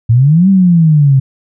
sine exponential two-way sweep, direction up then down, 110 to 197.4 to 131.3 Hz, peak -4 dBFS, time 0.09-1.2 s, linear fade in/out 10 ms, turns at 0.49 s, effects none

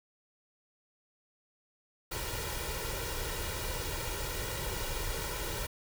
pink noise with comb filter, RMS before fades -36 dBFS, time 2.11-5.67 s, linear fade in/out 10 ms, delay 2.1 ms, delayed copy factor +0.7, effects none

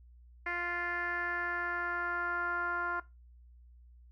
10% pulse tone with low-pass filter sweep, 349.2 Hz, F4, in tune, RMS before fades -35 dBFS, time 0.46-3 s, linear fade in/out 5 ms, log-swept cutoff 2000 to 1300 Hz, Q 4.6, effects noise-tail reverb RT60 0.2 s tail -17 dB re dry + added 60 Hz sine -54 dBFS peak until 4.11 s

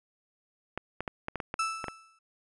clicks, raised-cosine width 0.5 ms, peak -18 dBFS, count 9, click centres 0.776 / 1.006 / 1.078 / 1.284 / 1.357 / 1.402 / 1.541 / 1.842 / 1.883 s
35% pulse tone with exponential decay, 1318.5 Hz, E6, in tune, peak -24 dBFS, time 1.59-2.19 s, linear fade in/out 5 ms, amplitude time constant 130 ms
effects resampled to 24000 Hz

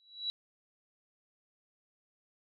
sine tone with exponential growth, 3917 Hz, B7, 15 cents flat, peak -29 dBFS, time 0-0.3 s, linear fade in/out 0 ms, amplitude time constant 65 ms, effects none

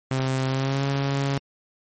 sawtooth tone with pitch glide, 131.8 to 138.43 Hz, C3 to C#3, +13 to -2 cents, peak -18 dBFS, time 0.11-1.38 s, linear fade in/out 2 ms, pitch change +85 cents, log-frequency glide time 0.48-0.84 s, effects MP3 32 kbps

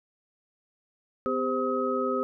sine tone cluster, 253.9 / 400.2 / 519 / 1271 Hz, B3 / G4 / C5 / D#6, +48 / +36 / -14 / +36 cents, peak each -31 / -30 / -30 / -30 dBFS, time 1.26-2.23 s, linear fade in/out 0 ms, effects none

